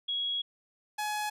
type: tone pair in turn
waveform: sine / sawtooth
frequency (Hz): 3322 / 843.6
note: G#7 / G#5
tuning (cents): 0 / +27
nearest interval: 2 octaves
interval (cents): 2373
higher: first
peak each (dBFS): -29 / -27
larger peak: second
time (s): 0.08-0.42 / 0.98-1.3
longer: first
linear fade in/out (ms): 10
effects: resampled to 32000 Hz